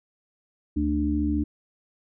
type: harmonic tone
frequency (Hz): 74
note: D2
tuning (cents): +14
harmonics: 1 / 3 / 4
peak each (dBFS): -27 / -29 / -24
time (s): 0.76-1.44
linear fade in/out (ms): 10
effects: none